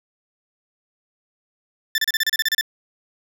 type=tone bursts; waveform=20% pulse; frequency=1771 Hz; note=A6; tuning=11 cents sharp; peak=-12 dBFS; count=11; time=1.95-2.611 s; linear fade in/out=2 ms; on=31 ms; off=32 ms; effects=none